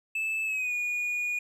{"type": "tone with pitch glide", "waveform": "triangle", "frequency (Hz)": [2624, 2448], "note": ["E7", "D#7"], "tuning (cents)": [-9, -29], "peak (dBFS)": -26, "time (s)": [0.15, 1.39], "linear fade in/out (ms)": 5, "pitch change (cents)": -120, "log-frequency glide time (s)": [0.44, 0.73], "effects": []}